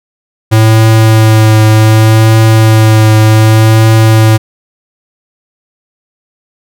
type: tone with vibrato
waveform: square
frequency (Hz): 110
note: A2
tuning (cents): 0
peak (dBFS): -3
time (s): 0.51-4.38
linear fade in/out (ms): 20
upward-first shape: triangle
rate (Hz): 0.66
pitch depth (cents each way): 21
effects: none